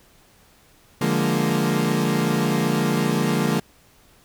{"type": "chord", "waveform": "30% pulse", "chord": "Bb dominant seventh", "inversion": "first", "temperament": "equal", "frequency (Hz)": [146.83, 174.61, 207.7, 233.1], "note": ["D3", "F3", "Ab3", "Bb3"], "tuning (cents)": [0, 0, 0, 0], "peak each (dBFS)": -22, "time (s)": [1.01, 3.6], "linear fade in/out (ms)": 5, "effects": ["pink hiss -55 dBFS RMS until 4.24 s"]}